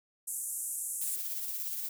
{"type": "band-pass noise", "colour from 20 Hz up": "white", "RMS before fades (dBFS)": -37, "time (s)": [0.27, 1.16], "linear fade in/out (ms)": 10, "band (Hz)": [7400, 12000], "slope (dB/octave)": 48}
{"type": "noise with tremolo", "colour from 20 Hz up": "violet", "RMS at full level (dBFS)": -35, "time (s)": [1.01, 1.89], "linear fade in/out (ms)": 5, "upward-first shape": "sine", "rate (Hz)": 17, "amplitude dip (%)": 35}
{"effects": []}